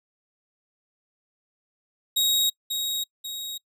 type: tone with echo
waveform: sawtooth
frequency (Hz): 3785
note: A#7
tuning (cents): +26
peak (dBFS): -17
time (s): 2.16-2.5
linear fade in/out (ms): 10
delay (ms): 540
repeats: 2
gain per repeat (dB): -6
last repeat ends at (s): 3.58
effects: noise-tail reverb RT60 0.1 s tail -23 dB re dry